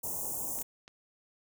white band-stop noise, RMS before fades -36 dBFS, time 0.03-0.63 s, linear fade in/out 10 ms, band 980 to 6400 Hz, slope 48 dB/octave
clicks, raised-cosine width 0.2 ms, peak -32 dBFS, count 3, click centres 0.588 / 0.618 / 0.879 s
effects none

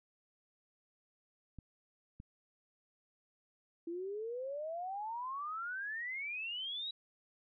clicks, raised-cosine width 5 ms, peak -36 dBFS, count 2, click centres 1.587 / 2.201 s
sine exponential sweep, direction up, 330 to 3903 Hz, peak -38 dBFS, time 3.87-6.91 s, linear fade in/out 5 ms
effects none

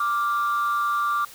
sine tone pair together, 1174.6 / 1396.9 Hz, D6 / F6, 0 / 0 cents, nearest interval minor third, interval 300 cents, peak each -20 / -26 dBFS, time 0-1.25 s, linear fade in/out 5 ms, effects tanh soft clip ceiling -17 dBFS + white hiss -45 dBFS RMS until 1.34 s

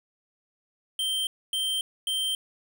square tone bursts, 3136 Hz, G7, in tune, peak -26 dBFS, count 3, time 0.99-2.35 s, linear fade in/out 2 ms, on 280 ms, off 260 ms, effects 11-bit

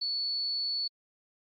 sine tone, 4435 Hz, C#8, in tune, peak -29 dBFS, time 0.01-0.88 s, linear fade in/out 10 ms, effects AAC 32 kbps

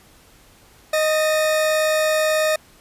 40% pulse tone pair together, 622.3 / 1808.6 Hz, D#5 / A6, 0 / +47 cents, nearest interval octave + tritone, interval 1847 cents, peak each -16 / -26 dBFS, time 0.93-2.56 s, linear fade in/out 5 ms, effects pink hiss -51 dBFS RMS until 2.8 s + resampled to 32000 Hz

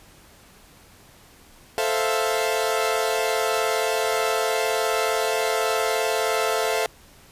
sawtooth chord, F major seventh, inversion first, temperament equal, 440 / 523.3 / 659.3 / 698.5 Hz, A4 / C5 / E5 / F5, 0 / 0 / 0 / 0 cents, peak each -21 / -24 / -23 / -24 dBFS, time 1.78-6.86 s, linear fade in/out 0 ms, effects pink hiss -51 dBFS RMS until 7.31 s + resampled to 32000 Hz

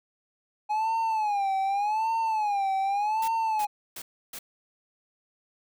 triangle tone with vibrato, 836 Hz, G#5, 11 cents sharp, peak -22 dBFS, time 0.69-3.67 s, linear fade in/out 20 ms, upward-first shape sine, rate 0.85 Hz, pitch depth 140 cents each way
white noise bursts, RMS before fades -39 dBFS, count 4, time 3.22-4.39 s, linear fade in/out 5 ms, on 60 ms, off 310 ms
effects none

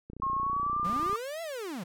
click train, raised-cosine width 3 ms, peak -30 dBFS, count 32, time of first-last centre 0.1-1.13 s, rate 30.1 Hz
sine tone with pitch glide, 1079 to 1197.2 Hz, C#6 to D6, -47 to +33 cents, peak -27 dBFS, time 0.22-1.16 s, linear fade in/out 2 ms, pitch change +180 cents, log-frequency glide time 0.33-0.83 s
45% pulse linear two-way sweep, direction up then down, 155.8 to 681 to 155.8 Hz, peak -35 dBFS, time 0.84-1.84 s, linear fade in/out 10 ms, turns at 1.42 s
effects none

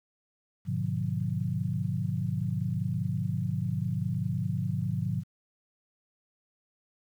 sine chord, G# diminished seventh, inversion none, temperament just, 103.83 / 124.59 / 149.51 / 179.41 Hz, G#2 / B2 / D3 / F3, 0 / +16 / +31 / +47 cents, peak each -33 dBFS, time 0.65-5.24 s, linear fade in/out 50 ms, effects 10-bit

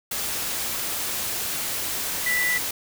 sine tone in noise, 1975.5 Hz, B6, in tune, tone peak -21 dBFS, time 2.26-2.58 s, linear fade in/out 5 ms, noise white, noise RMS -28 dBFS, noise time 0.11-2.71 s, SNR +4 dB, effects none

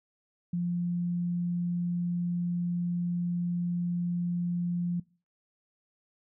sine tone, 174.61 Hz, F3, in tune, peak -27 dBFS, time 0.53-5 s, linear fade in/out 5 ms, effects noise-tail reverb RT60 0.4 s tail -24 dB re dry

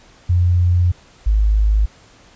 sine tone pair in turn, 88.4 / 52.56 Hz, F2 / G#1, +22 / +21 cents, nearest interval major sixth, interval 901 cents, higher first, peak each -11 dBFS, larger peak neither, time 0.29-0.92 / 1.26-1.86 s, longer first, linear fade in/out 10 ms, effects pink hiss -48 dBFS RMS until 2.35 s + resampled to 16000 Hz

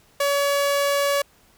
sawtooth tone, 566 Hz, C#5, 36 cents sharp, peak -15 dBFS, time 0.2-1.22 s, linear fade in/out 5 ms, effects pink hiss -57 dBFS RMS until 1.57 s

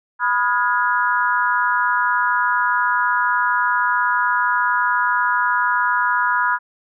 sine chord, F half-diminished seventh, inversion second, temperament equal with one note detuned, 987.8 / 1244.5 / 1432 / 1661.2 Hz, Cb6 / Eb6 / F6 / Ab6, 0 / 0 / +43 / 0 cents, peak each -19 / -24 / -20 / -23 dBFS, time 0.19-6.59 s, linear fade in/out 50 ms, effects none

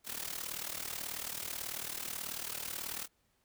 white noise with amplitude modulation, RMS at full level -37 dBFS, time 0.04-3.08 s, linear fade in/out 50 ms, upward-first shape sine, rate 38.3 Hz, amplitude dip 80%, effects pink hiss -75 dBFS RMS until 3.44 s

